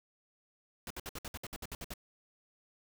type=noise bursts; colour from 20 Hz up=pink; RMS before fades=-42 dBFS; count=12; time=0.87-1.938 s; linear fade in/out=2 ms; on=34 ms; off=60 ms; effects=none